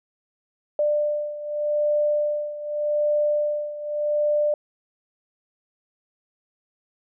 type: beating tone pair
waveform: sine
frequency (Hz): 594 / 594.84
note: D5 / D5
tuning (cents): +20 / +22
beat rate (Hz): 0.84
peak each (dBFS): -22 / -26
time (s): 0.79-4.54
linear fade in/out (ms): 2
effects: none